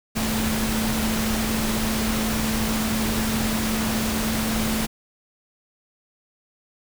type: tone in noise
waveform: sine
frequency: 220 Hz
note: A3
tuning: in tune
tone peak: -24 dBFS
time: 0.15-4.87 s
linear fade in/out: 20 ms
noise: pink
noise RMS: -26 dBFS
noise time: 0.15-4.87 s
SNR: -1 dB
effects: none